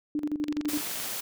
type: tone with tremolo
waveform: sine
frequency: 297.7 Hz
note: D4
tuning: 24 cents sharp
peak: -25 dBFS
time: 0.15-0.81 s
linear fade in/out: 2 ms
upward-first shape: square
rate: 12 Hz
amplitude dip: 75%
type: click train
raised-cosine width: 0.2 ms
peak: -21 dBFS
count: 15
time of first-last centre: 0.44-1.043 s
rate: 23.2 Hz
type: high-pass noise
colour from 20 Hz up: white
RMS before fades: -34 dBFS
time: 0.68-1.21 s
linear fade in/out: 10 ms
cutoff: 120 Hz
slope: 12 dB/octave
effects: none